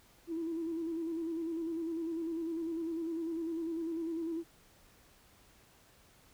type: tone with vibrato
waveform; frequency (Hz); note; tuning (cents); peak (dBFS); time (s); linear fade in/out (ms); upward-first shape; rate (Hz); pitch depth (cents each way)
sine; 329.5; E4; -1; -33; 0.27-4.44; 50; square; 10; 41
effects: tanh soft clip ceiling -29 dBFS + pink hiss -63 dBFS RMS until 6.33 s